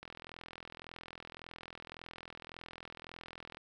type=click train; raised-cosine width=0.3 ms; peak=-30 dBFS; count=149; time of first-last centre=0.03-3.571 s; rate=41.8 Hz; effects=none